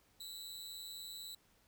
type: tone with amplitude modulation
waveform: sawtooth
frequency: 3948 Hz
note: B7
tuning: 1 cent flat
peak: -39 dBFS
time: 0.2-1.35 s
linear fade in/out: 5 ms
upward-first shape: sine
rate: 180 Hz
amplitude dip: 90%
effects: pink hiss -71 dBFS RMS until 1.67 s